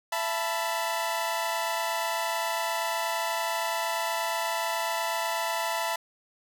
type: chord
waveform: sawtooth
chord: E suspended fourth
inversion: none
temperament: equal with one note detuned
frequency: 668.1 / 880 / 987.8 Hz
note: E5 / A5 / B5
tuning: +23 / 0 / 0 cents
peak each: -28 dBFS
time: 0.12-5.96 s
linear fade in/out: 5 ms
effects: none